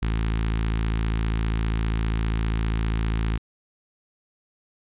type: tone with notch filter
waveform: sawtooth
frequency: 55 Hz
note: A1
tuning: in tune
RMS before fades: -24 dBFS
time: 0.02-3.38 s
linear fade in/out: 10 ms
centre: 590 Hz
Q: 0.81
effects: resampled to 8000 Hz